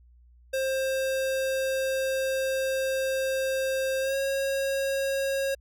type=tone with pitch glide; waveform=square; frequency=530 to 544.9 Hz; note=C5 to C#5; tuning=+22 to -30 cents; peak=-26 dBFS; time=0.53-5.55 s; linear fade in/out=10 ms; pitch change=+48 cents; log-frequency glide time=4.01-4.15 s; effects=added 60 Hz sine -53 dBFS peak until 5.6 s